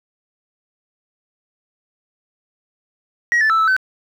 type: tone with pitch steps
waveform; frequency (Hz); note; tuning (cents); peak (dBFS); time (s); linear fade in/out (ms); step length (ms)
sine; 1900 / 1752 / 1321 / 1310 / 1525; A#6 / A6 / E6 / E6 / G6; +33 / -8 / +3 / -11 / -48; -10; 3.32-3.765; 0; 89
effects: tanh soft clip ceiling -11 dBFS + 8-bit